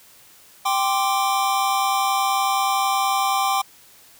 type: chord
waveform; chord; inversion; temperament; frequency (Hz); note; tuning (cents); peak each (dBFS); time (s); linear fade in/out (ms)
square; G suspended fourth; none; just; 784 / 1045.3 / 1176; G5 / C6 / D6; 0 / -2 / +2; -22 / -25 / -25; 0.65-3.62; 10
effects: white hiss -50 dBFS RMS until 4.19 s